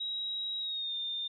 sine tone with pitch glide, 3833 to 3618 Hz, A#7 to A7, +47 to +48 cents, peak -33 dBFS, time 0-1.28 s, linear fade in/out 10 ms, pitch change -99 cents, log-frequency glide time 0.6-0.95 s, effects none

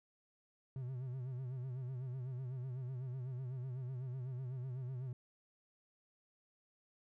triangle tone with vibrato, 127.8 Hz, C3, 40 cents flat, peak -38 dBFS, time 0.76-5.13 s, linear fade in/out 2 ms, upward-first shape sine, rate 8 Hz, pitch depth 87 cents each way, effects none

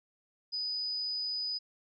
sine tone, 4978 Hz, D#8, in tune, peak -32 dBFS, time 0.52-1.59 s, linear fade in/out 20 ms, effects none

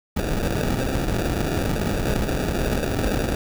pink noise with sample-and-hold, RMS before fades -23 dBFS, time 0.16-3.35 s, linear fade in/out 5 ms, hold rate 1050 Hz, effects none

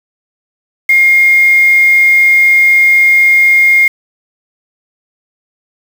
sine tone with quantisation, 2132 Hz, C7, 32 cents sharp, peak -4 dBFS, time 0.89-3.88 s, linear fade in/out 5 ms, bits 4, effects none

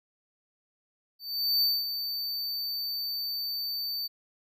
square tone with ADSR envelope, 4570 Hz, D8, 48 cents flat, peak -22 dBFS, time 1.19-4.08 s, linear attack 430 ms, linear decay 220 ms, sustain -9 dB, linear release 20 ms, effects none

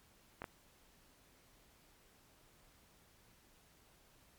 clicks, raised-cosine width 0.5 ms, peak -28 / -27 dBFS, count 2, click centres 0.419 / 0.442 s, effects pink hiss -67 dBFS RMS until 4.38 s + MP3 96 kbps

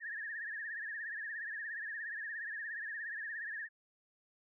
sine tone with vibrato, 1760 Hz, A6, in tune, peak -39 dBFS, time 0-3.69 s, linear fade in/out 50 ms, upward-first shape triangle, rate 17 Hz, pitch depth 130 cents each way, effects none

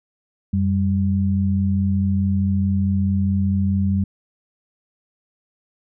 sine tone pair together, 91.33 / 196 Hz, F#2 / G3, -22 / 0 cents, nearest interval octave + minor second, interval 1322 cents, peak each -19 dBFS, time 0.53-4.04 s, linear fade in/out 5 ms, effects none

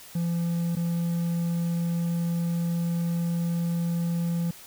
triangle tone with dropouts, 170 Hz, F3, 46 cents flat, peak -22 dBFS, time 0.15-4.51 s, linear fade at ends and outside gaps 5 ms, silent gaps 0.754-0.767 s, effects white hiss -47 dBFS RMS until 4.66 s

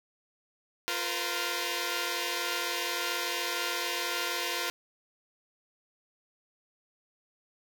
5% pulse chord, F suspended fourth, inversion none, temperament equal with one note detuned, 349.2 / 466.2 / 510.4 Hz, F4 / Bb4 / C5, 0 / 0 / -43 cents, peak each -23 dBFS, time 0.88-4.7 s, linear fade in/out 0 ms, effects none

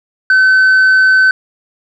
sine tone with tanh clipping, 1525 Hz, G6, 48 cents flat, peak -6 dBFS, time 0.3-1.31 s, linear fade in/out 2 ms, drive 2 dB, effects none

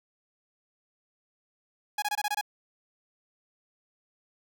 sawtooth tone bursts, 830.6 Hz, G#5, in tune, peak -23 dBFS, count 7, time 1.98-2.412 s, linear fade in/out 5 ms, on 42 ms, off 23 ms, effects none

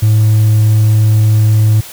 triangle tone, 108.1 Hz, A2, 30 cents flat, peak -3 dBFS, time 0.02-1.81 s, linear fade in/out 10 ms, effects tanh soft clip ceiling 0 dBFS + white hiss -31 dBFS RMS until 1.92 s

